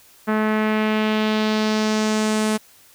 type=tone with low-pass filter sweep; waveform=sawtooth; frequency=215.7 Hz; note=A3; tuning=34 cents flat; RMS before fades=-20 dBFS; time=0.27-2.58 s; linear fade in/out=20 ms; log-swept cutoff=1600 to 10000 Hz; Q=1.7; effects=white hiss -51 dBFS RMS until 2.94 s